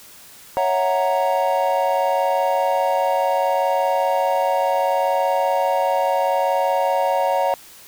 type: chord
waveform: triangle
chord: F# dominant seventh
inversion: second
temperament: equal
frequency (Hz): 554.4 / 659.3 / 740 / 932.3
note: C#5 / E5 / F#5 / A#5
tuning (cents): 0 / 0 / 0 / 0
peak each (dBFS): -19 / -23 / -20 / -20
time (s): 0.57-7.54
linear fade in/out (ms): 0
effects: white hiss -44 dBFS RMS until 7.87 s